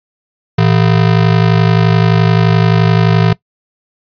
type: ring-modulated tone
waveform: square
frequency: 140 Hz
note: C#3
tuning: 18 cents sharp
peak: -5 dBFS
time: 0.58-3.33 s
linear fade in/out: 5 ms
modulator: 25.8 Hz
effects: noise-tail reverb RT60 0.1 s tail -20 dB re dry + resampled to 11025 Hz